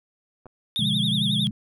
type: clicks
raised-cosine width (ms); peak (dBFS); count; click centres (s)
1; -31; 2; 0.458 / 0.466
type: tone with vibrato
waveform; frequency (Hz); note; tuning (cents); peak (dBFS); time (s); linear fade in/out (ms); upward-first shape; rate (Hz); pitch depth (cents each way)
triangle; 3500; A7; -10; -22; 0.76-1.47; 0; triangle; 11; 150
type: chord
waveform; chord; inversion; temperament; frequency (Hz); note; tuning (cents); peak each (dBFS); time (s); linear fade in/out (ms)
sine; B diminished seventh; none; equal; 123.47 / 146.83 / 174.61 / 207.7; B2 / D3 / F3 / Ab3; 0 / 0 / 0 / 0; -29 / -29 / -29 / -26; 0.79-1.51; 5
effects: none